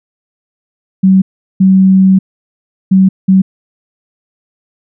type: tone bursts at uneven times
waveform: sine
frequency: 190 Hz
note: F#3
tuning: 46 cents sharp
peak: -3 dBFS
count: 4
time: 1.03-1.22 / 1.6-2.19 / 2.91-3.09 / 3.28-3.42 s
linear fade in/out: 10 ms
effects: none